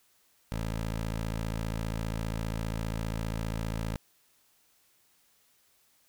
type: tone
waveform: 15% pulse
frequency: 55 Hz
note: A1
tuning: in tune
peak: -25 dBFS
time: 0.52-3.96 s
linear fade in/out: 0 ms
effects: white hiss -67 dBFS RMS until 6.08 s